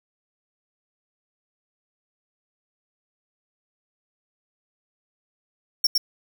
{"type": "tone with echo", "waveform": "45% pulse", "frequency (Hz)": 5480, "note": "F8", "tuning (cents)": -34, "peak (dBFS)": -16, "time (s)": [5.84, 5.87], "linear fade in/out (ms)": 5, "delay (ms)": 110, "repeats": 1, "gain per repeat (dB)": -2, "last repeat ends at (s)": 5.98, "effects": ["7-bit"]}